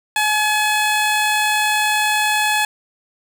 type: tone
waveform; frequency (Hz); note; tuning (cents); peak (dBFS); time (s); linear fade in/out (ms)
15% pulse; 850; G#5; +40; -9; 0.16-2.65; 2
effects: none